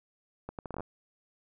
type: accelerating click train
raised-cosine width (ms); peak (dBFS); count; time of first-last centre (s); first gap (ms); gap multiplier
1; -24; 9; 0.49-0.806; 98; 0.71
effects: none